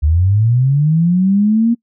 sine linear sweep, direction up, 71.2 to 237.3 Hz, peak -9 dBFS, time 0.02-1.75 s, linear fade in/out 20 ms, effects noise-tail reverb RT60 0.1 s tail -25 dB re dry

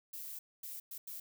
violet noise bursts at uneven times, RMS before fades -45 dBFS, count 4, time 0.13-0.39 / 0.63-0.8 / 0.91-0.98 / 1.07-1.2 s, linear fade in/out 5 ms, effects none

